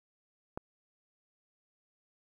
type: click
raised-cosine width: 1 ms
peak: -23 dBFS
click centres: 0.575 s
effects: 10-bit